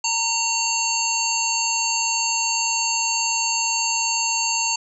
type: harmonic tone with a mistuned harmonic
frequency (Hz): 917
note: A#5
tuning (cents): -29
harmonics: 1 / 3 / 5 / 7 / 8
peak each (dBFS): -26 / -26 / -26 / -26 / -26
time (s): 0.04-4.76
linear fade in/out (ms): 5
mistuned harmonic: 5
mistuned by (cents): -33
effects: none